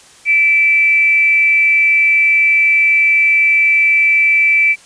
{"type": "tone with frequency modulation", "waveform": "sine", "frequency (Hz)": 2324, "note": "D7", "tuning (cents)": -19, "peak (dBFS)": -8, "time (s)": [0.25, 4.76], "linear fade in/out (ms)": 50, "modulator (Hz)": 334, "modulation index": 0.21, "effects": ["white hiss -43 dBFS RMS until 4.85 s", "resampled to 22050 Hz"]}